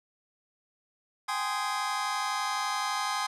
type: chord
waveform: sawtooth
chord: Ab major seventh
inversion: third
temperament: just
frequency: 778.7 / 830.6 / 1038.3 / 1245.9 Hz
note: G5 / Ab5 / C6 / Eb6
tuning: -12 / 0 / -14 / +2 cents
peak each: -33 / -30 / -29 / -30 dBFS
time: 1.28-3.27 s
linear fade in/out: 10 ms
effects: low-pass 9000 Hz 12 dB/octave